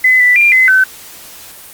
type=tone with pitch steps; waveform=sine; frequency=2023 / 1980 / 2392 / 2040 / 1526 Hz; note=B6 / B6 / D7 / C7 / G6; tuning=+41 / +4 / +31 / -44 / -47 cents; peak=-5 dBFS; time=0.04-0.84 s; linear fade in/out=5 ms; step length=160 ms; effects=white hiss -34 dBFS RMS until 1.73 s + Opus 24 kbps